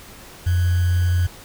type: tone with sample-and-hold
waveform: sine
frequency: 88.5 Hz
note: F2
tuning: 23 cents sharp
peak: -15 dBFS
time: 0.46-1.27 s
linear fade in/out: 10 ms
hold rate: 1575 Hz
effects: pink hiss -42 dBFS RMS until 1.44 s